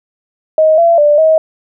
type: tone with pitch steps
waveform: sine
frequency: 628 / 676 / 590 / 635 Hz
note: D#5 / E5 / D5 / D#5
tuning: +16 / +43 / +8 / +35 cents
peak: -5 dBFS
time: 0.58-1.38 s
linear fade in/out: 2 ms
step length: 200 ms
effects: none